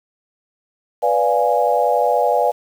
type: chord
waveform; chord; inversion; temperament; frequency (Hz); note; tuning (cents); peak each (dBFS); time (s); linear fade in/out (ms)
sine; B diminished seventh; none; equal with one note detuned; 493.9 / 584.6 / 698.5 / 830.6; B4 / D5 / F5 / Ab5; 0 / -8 / 0 / 0; -19; 1.02-2.52; 20
effects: 7-bit